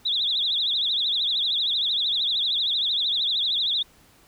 sine tone with vibrato, 3622 Hz, A7, 49 cents sharp, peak -21 dBFS, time 0.05-3.83 s, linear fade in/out 10 ms, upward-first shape triangle, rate 13 Hz, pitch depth 200 cents each way, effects pink hiss -56 dBFS RMS until 4.27 s

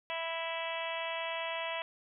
harmonic tone, 329.6 Hz, E4, in tune, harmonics 2 / 3 / 4 / 5 / 6 / 7 / 8 / 9 / 10, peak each -39 / -40 / -49 / -49 / -43 / -45 / -42 / -46 / -45 dBFS, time 0.1-1.82 s, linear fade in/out 0 ms, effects none

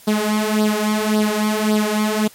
sawtooth tone with flanger, 213.2 Hz, G#3, 46 cents sharp, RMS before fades -18 dBFS, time 0.07-2.28 s, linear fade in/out 10 ms, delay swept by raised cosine 0.21 to 3.81 ms, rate 1.8 Hz, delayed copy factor +0.7, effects white hiss -45 dBFS RMS until 2.34 s + MP3 64 kbps

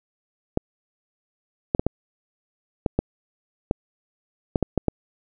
clicks, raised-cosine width 2 ms, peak -6 dBFS, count 11, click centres 0.574 / 1.749 / 1.795 / 1.866 / 2.862 / 2.99 / 3.711 / 4.558 / 4.627 / 4.777 / 4.883 s, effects none

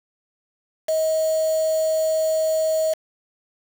sine tone with quantisation, 634 Hz, D#5, 32 cents sharp, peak -18 dBFS, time 0.88-2.94 s, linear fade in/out 10 ms, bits 5, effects none

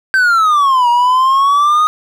triangle exponential two-way sweep, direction down then up, 1568 to 948 to 1251 Hz, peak -6 dBFS, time 0.14-1.87 s, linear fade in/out 0 ms, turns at 0.89 s, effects none

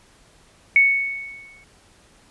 sine tone with exponential decay, 2217 Hz, C#7, in tune, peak -9 dBFS, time 0.76-1.64 s, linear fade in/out 1 ms, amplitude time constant 190 ms, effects pink hiss -54 dBFS RMS until 2.3 s + resampled to 24000 Hz

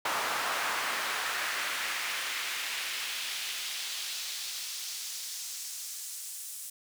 brown noise with high-pass filter sweep, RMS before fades -35 dBFS, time 0.05-6.7 s, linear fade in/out 5 ms, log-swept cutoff 1000 to 8700 Hz, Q 1.2, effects none

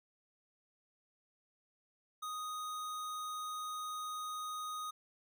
square tone, 1244.5 Hz, D#6, in tune, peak -40 dBFS, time 2.22-4.91 s, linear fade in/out 10 ms, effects none

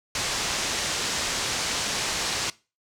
white low-pass noise, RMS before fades -28 dBFS, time 0.15-2.5 s, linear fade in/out 2 ms, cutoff 7200 Hz, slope 24 dB/octave, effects noise-tail reverb RT60 0.3 s tail -21 dB re dry

